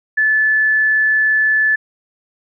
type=tone; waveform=sine; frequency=1737 Hz; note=A6; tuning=23 cents flat; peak=-11 dBFS; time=0.17-1.76 s; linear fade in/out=10 ms; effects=none